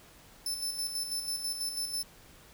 25% pulse tone with tremolo, 5280 Hz, E8, 2 cents sharp, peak -26 dBFS, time 0.46-2.03 s, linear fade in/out 2 ms, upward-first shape square, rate 6.1 Hz, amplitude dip 50%, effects pink hiss -56 dBFS RMS until 2.53 s

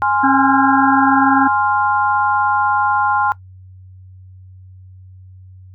sine chord, F minor, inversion first, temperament equal, 830.6 / 1046.5 / 1396.9 Hz, Ab5 / C6 / F6, 0 / 0 / 0 cents, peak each -16 / -18 / -19 dBFS, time 0.02-3.32 s, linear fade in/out 0 ms
harmonic tone, 270 Hz, C#4, 45 cents flat, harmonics 1 / 3 / 5 / 6, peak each -14 / -19 / -21 / -22 dBFS, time 0.23-1.48 s, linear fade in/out 10 ms
effects noise-tail reverb RT60 0.1 s tail -19 dB re dry + added 93 Hz sine -37 dBFS peak until 5.74 s

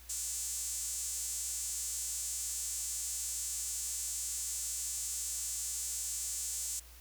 sawtooth tone with high-pass filter, 293.7 Hz, D4, in tune, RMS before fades -38 dBFS, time 0.09-6.8 s, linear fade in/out 10 ms, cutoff 7400 Hz, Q 3.4, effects added 60 Hz sine -54 dBFS peak until 7 s + white hiss -57 dBFS RMS until 7 s

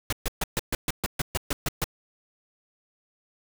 pink noise bursts, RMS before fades -26 dBFS, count 12, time 0.1-1.842 s, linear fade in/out 2 ms, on 26 ms, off 130 ms, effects none

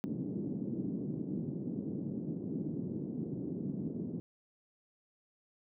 pink band-pass noise, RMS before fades -38 dBFS, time 0.04-4.2 s, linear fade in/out 0 ms, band 160 to 320 Hz, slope 24 dB/octave, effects none

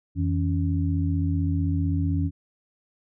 sine tone cluster, 87.6 / 163.3 / 279 Hz, F2 / E3 / C#4, +6 / -16 / +11 cents, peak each -23 / -28 / -28 dBFS, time 0.15-2.31 s, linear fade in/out 50 ms, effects none

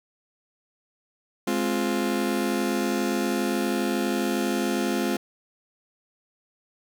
35% pulse chord, F minor, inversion first, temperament just, 209.5 / 261.9 / 349.2 Hz, Ab3 / C4 / F4, +15 / +2 / 0 cents, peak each -26 / -26 / -26 dBFS, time 1.47-5.17 s, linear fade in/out 5 ms, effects none

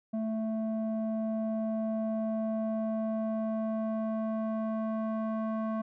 square tone with low-pass filter sweep, 220.4 Hz, A3, 3 cents sharp, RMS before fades -32 dBFS, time 0.13-5.82 s, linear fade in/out 10 ms, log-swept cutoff 530 to 990 Hz, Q 2.3, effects none

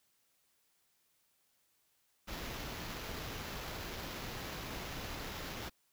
pink noise with sample-and-hold, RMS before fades -43 dBFS, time 2.27-5.7 s, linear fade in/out 20 ms, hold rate 8820 Hz, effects white hiss -75 dBFS RMS until 5.92 s

